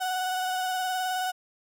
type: tone with vibrato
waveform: 35% pulse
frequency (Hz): 741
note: F#5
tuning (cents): +2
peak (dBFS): -25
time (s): 0-1.32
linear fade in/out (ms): 20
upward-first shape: sine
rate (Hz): 19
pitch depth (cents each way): 21
effects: none